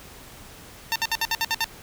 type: tone bursts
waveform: 10% pulse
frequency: 904 Hz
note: A5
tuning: 47 cents sharp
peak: -13 dBFS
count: 8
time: 0.92-1.643 s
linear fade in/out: 0 ms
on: 37 ms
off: 61 ms
effects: pink hiss -45 dBFS RMS until 1.82 s